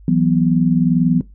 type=chord; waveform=sine; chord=E suspended second; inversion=none; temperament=equal; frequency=164.81 / 185 / 246.9 Hz; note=E3 / F#3 / B3; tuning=0 / 0 / 0 cents; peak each=-16 dBFS; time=0.08-1.21 s; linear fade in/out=2 ms; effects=noise-tail reverb RT60 0.2 s tail -18 dB re dry + added 50 Hz sine -39 dBFS peak until 1.34 s